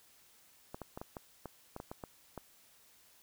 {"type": "clicks", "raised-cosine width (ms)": 1, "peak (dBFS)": -28, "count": 11, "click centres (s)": [0.745, 0.817, 0.975, 1.015, 1.168, 1.457, 1.764, 1.801, 1.915, 2.038, 2.377], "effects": ["white hiss -64 dBFS RMS until 3.22 s"]}